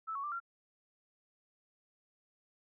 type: tone with pitch steps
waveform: sine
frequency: 1312 / 1112 / 1180 / 1376 Hz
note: E6 / C#6 / D6 / F6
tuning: -9 / +5 / +8 / -26 cents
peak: -36 dBFS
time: 0.07-0.402 s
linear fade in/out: 20 ms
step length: 83 ms
effects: none